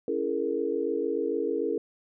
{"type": "chord", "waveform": "sine", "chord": "A# half-diminished seventh", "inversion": "first", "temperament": "just", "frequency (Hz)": [279.7, 335.6, 419.5, 466.2], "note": ["C#4", "E4", "G#4", "A#4"], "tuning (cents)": [16, 31, 17, 0], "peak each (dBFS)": [-34, -32, -30, -30], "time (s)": [0.08, 1.78], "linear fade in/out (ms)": 2, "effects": []}